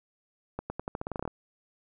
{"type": "accelerating click train", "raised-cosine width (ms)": 1, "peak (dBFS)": -19, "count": 13, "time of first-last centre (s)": [0.59, 1.277], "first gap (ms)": 110, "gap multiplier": 0.87, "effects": []}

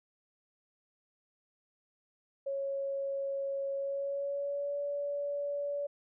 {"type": "tone with pitch glide", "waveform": "sine", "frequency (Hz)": [551, 572.7], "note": ["C#5", "D5"], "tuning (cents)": [-11, -44], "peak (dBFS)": -32, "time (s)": [2.46, 5.87], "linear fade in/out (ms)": 10, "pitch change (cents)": 67, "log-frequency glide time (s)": [3.73, 4.79], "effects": []}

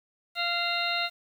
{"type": "harmonic tone with a mistuned harmonic", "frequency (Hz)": 693, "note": "F5", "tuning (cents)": -14, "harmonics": [1, 2, 3, 4, 5, 6], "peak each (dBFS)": [-33, -33, -33, -33, -33, -33], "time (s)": [0.35, 1.1], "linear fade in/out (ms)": 50, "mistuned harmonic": 5, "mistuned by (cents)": 120, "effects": ["9-bit"]}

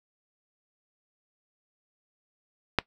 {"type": "click", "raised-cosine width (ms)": 0.3, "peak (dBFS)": -5, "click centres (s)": 2.787, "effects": ["noise-tail reverb RT60 0.1 s tail -20 dB re dry"]}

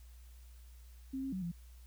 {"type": "tone with pitch steps", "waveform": "sine", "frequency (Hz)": [265.9, 268.7, 187.7, 171.7], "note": ["C4", "C4", "F#3", "F3"], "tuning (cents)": [28, 46, 25, -29], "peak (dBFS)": -36, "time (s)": [1.13, 1.518], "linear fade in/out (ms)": 10, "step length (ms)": 97, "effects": ["added 60 Hz sine -52 dBFS peak until 1.86 s", "white hiss -67 dBFS RMS until 1.86 s"]}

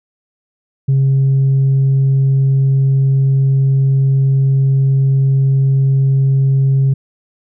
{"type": "tone", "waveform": "sine", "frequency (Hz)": 135.4, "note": "C#3", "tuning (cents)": -40, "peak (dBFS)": -7, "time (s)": [0.88, 6.94], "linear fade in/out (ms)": 10, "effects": ["tanh soft clip ceiling -7 dBFS"]}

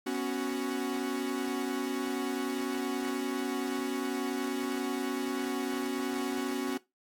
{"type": "chord", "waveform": "45% pulse", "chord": "B suspended second", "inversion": "none", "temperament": "equal with one note detuned", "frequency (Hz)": [246.9, 277.2, 371.1], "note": ["B3", "C#4", "F#4"], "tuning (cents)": [0, 0, 5], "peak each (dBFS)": [-36, -34, -35], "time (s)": [0.06, 6.78], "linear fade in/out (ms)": 10, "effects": ["noise-tail reverb RT60 0.2 s tail -19 dB re dry", "AAC 64 kbps"]}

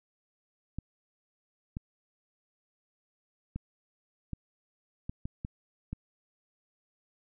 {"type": "clicks", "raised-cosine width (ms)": 5, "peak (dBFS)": -23, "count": 8, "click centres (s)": [0.786, 1.769, 3.56, 4.333, 5.095, 5.255, 5.449, 5.93], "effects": []}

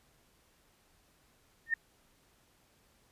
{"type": "tone with exponential growth", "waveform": "sine", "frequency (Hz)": 1827, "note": "A#6", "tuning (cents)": -35, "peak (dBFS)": -23, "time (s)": [1.66, 1.74], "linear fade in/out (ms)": 5, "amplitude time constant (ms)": 16, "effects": ["pink hiss -68 dBFS RMS until 3.11 s", "resampled to 32000 Hz"]}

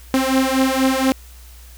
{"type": "beating tone pair", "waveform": "sawtooth", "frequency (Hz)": [261.9, 266.1], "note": ["C4", "C4"], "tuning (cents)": [2, 29], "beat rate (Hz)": 4.2, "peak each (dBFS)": -14, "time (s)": [0.14, 1.12], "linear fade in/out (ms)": 0, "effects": ["added 60 Hz sine -39 dBFS peak until 1.77 s", "white hiss -47 dBFS RMS until 1.77 s"]}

